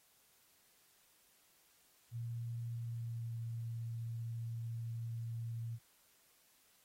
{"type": "tone with pitch glide", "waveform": "sine", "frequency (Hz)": [117.5, 115.61], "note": ["A#2", "A#2"], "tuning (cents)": [14, -14], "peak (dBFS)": -39, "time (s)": [2.11, 5.79], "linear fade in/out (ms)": 50, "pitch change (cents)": -28, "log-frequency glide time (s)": [2.68, 3.41], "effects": ["white hiss -70 dBFS RMS until 6.84 s", "AAC 48 kbps"]}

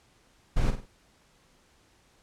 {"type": "noise with echo", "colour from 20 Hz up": "brown", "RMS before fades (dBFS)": -24, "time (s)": [0.56, 0.71], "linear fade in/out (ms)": 10, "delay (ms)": 50, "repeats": 3, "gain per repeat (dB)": -8, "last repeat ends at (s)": 0.86, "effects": ["pink hiss -63 dBFS RMS until 2.22 s", "low-pass 9000 Hz 12 dB/octave"]}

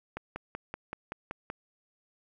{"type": "click train", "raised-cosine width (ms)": 0.5, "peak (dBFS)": -21, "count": 8, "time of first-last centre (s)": [0.17, 1.501], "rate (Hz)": 5.26, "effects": ["10-bit"]}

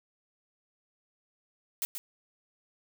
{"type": "noise with echo", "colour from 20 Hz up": "blue", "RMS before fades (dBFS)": -31, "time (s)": [1.82, 1.85], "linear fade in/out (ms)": 0, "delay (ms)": 130, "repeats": 1, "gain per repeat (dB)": -7, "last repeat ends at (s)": 1.98, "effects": []}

